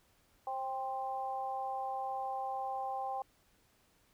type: tone with amplitude modulation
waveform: sine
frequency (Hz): 790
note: G5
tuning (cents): +13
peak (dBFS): -31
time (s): 0.47-3.22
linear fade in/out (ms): 2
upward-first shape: sine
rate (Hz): 258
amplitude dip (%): 85
effects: pink hiss -70 dBFS RMS until 4.13 s